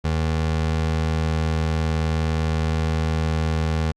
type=tone; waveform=25% pulse; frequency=79.5 Hz; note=D#2; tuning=38 cents sharp; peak=-16 dBFS; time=0.04-3.92 s; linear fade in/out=10 ms; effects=low-pass 6000 Hz 12 dB/octave + Opus 48 kbps